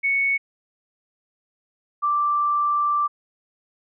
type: tone pair in turn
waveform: sine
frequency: 2217 / 1174.4 Hz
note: C#7 / D6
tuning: 0 / 0 cents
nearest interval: major seventh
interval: 1100 cents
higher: first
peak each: -18 dBFS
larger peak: neither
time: 0.03-0.38 / 2.02-3.08 s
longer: second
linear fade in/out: 20 ms
effects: none